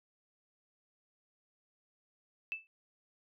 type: tone with exponential decay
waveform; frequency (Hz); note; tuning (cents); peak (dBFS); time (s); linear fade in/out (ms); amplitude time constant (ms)
sine; 2637; E7; 0; -31; 2.52-2.67; 0; 32
effects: none